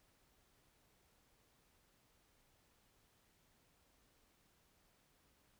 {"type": "silence", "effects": ["pink hiss -74 dBFS RMS until 5.59 s"]}